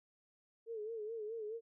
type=tone with vibrato; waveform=sine; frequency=440 Hz; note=A4; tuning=in tune; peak=-40 dBFS; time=0.66-1.61 s; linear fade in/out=50 ms; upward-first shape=sine; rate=4.7 Hz; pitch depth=88 cents each way; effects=none